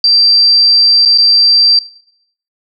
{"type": "tone with dropouts", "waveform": "sine", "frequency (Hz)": 4699, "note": "D8", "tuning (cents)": 0, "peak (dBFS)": -5, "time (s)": [0.04, 1.79], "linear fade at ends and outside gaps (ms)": 2, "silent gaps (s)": [[1.052, 1.057], [1.177, 1.183]], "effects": ["noise-tail reverb RT60 0.7 s tail -19 dB re dry"]}